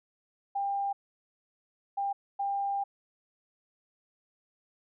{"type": "tone bursts at uneven times", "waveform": "sine", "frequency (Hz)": 797, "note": "G5", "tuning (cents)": 28, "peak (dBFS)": -28, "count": 3, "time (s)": [[0.55, 0.93], [1.97, 2.13], [2.39, 2.84]], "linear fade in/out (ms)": 10, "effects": []}